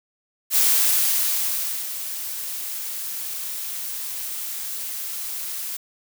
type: noise with ADSR envelope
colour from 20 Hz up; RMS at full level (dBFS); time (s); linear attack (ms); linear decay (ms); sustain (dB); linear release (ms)
blue; -17; 0.5-5.77; 67; 1300; -13; 6
effects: none